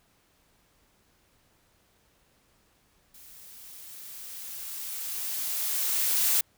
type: noise with level ramp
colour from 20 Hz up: blue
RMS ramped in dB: -51 to -23 dBFS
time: 3.14-6.41 s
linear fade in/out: 5 ms
effects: pink hiss -66 dBFS RMS until 6.57 s